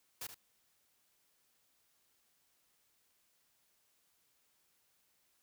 white noise with echo, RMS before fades -43 dBFS, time 0.21-0.27 s, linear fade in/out 5 ms, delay 76 ms, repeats 1, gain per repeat -9 dB, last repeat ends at 0.346 s, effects white hiss -75 dBFS RMS until 5.42 s

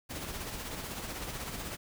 pink noise with tremolo, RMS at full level -38 dBFS, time 0.09-1.77 s, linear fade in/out 20 ms, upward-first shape sine, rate 16 Hz, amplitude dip 40%, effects none

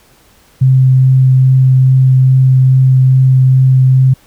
sine tone with vibrato, 130.6 Hz, C3, 3 cents flat, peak -4 dBFS, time 0.61-4.14 s, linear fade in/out 10 ms, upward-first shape triangle, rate 2.4 Hz, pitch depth 9 cents each way, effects pink hiss -47 dBFS RMS until 4.26 s

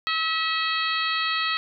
harmonic tone with a mistuned harmonic, 645 Hz, E5, 38 cents flat, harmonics 2 / 3 / 4 / 5 / 6 / 7, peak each -27 / -29 / -30 / -31 / -32 / -32 dBFS, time 0.07-1.57 s, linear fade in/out 0 ms, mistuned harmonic 7, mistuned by -51 cents, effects none

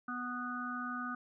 harmonic tone, 246.9 Hz, B3, in tune, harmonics 1 / 3 / 5 / 6, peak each -41 / -50 / -40 / -42 dBFS, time 0.08-1.15 s, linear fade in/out 5 ms, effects none

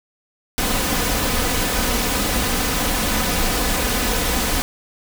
pink noise with comb filter, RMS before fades -20 dBFS, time 0.58-4.62 s, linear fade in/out 0 ms, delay 4 ms, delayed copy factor +0.5, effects none

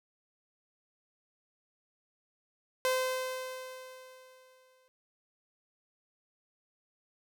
sawtooth tone with exponential decay, 515 Hz, C5, 28 cents flat, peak -22 dBFS, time 2.85-4.88 s, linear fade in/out 0 ms, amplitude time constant 440 ms, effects none

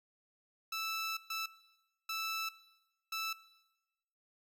15% pulse tone bursts at uneven times, 1318.5 Hz, E6, in tune, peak -30 dBFS, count 4, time 0.72-1.17 / 1.3-1.46 / 2.09-2.49 / 3.12-3.33 s, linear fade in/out 5 ms, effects noise-tail reverb RT60 1.0 s tail -18 dB re dry

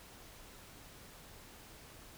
silence, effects pink hiss -55 dBFS RMS until 2.17 s

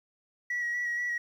sine tone with vibrato, 1925 Hz, B6, 45 cents flat, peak -27 dBFS, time 0.5-1.18 s, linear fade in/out 5 ms, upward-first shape square, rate 4.2 Hz, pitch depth 18 cents each way, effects tanh soft clip ceiling -26 dBFS + 10-bit

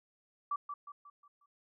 sine tone with echo, 1157 Hz, D6, 26 cents flat, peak -31 dBFS, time 0.51-0.56 s, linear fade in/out 5 ms, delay 180 ms, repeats 5, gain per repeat -7 dB, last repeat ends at 1.46 s, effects none

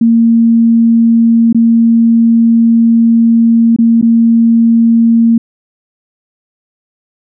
sine tone with dropouts, 230 Hz, A#3, 23 cents flat, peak -4 dBFS, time 0.01-5.38 s, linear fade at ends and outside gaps 5 ms, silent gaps 1.528-1.546 / 3.763-3.786 / 4.014-4.025 s, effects none

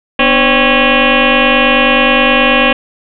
sine tone with frequency modulation, 1108.7 Hz, C#6, in tune, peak -6 dBFS, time 0.19-2.73 s, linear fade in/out 5 ms, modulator 271 Hz, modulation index 7.1, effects none

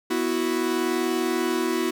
45% pulse chord, B suspended fourth, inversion none, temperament equal, 246.9 / 329.6 / 370 Hz, B3 / E4 / F#4, 0 / 0 / 0 cents, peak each -29 / -26 / -26 dBFS, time 0.1-1.91 s, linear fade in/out 10 ms, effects none

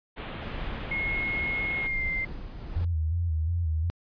pink low-pass noise, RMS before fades -38 dBFS, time 0.16-1.88 s, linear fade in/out 20 ms, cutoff 3500 Hz, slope 48 dB/octave
brown noise with tremolo, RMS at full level -35 dBFS, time 0.41-2.85 s, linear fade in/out 5 ms, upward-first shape triangle, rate 1.3 Hz, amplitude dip 40%
sine tone with pitch glide, 2160 to 2091 Hz, C#7 to C7, -45 to -2 cents, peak -27 dBFS, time 0.91-2.25 s, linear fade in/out 5 ms, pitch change -57 cents, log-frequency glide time 1.76-2.05 s
sine tone with vibrato, 82.41 Hz, E2, in tune, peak -24 dBFS, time 2.76-3.9 s, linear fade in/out 0 ms, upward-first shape square, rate 2.8 Hz, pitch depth 72 cents each way
effects resampled to 11025 Hz

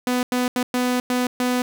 sawtooth tone bursts at uneven times, 249 Hz, B3, 14 cents sharp, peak -15 dBFS, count 6, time 0.07-0.23 / 0.32-0.48 / 0.56-0.63 / 0.74-1 / 1.1-1.27 / 1.4-1.62 s, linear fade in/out 2 ms, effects none

